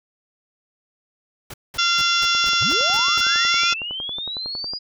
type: noise bursts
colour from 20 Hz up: pink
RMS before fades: -35 dBFS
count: 8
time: 1.5-3.212 s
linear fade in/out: 5 ms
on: 39 ms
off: 200 ms
type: harmonic tone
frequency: 690 Hz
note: F5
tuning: 21 cents flat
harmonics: 2 / 3 / 4 / 5 / 6 / 7 / 8 / 9 / 10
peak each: -21 / -30 / -24 / -22 / -32 / -29 / -24 / -33 / -36 dBFS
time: 1.78-3.74 s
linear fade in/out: 10 ms
type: click train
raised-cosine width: 1 ms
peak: -22 dBFS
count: 27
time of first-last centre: 2.35-4.735 s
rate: 10.9 Hz
type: linear sweep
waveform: sine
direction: up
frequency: 57.2 to 4933 Hz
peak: -26 dBFS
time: 2.6-4.79 s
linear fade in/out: 20 ms
effects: none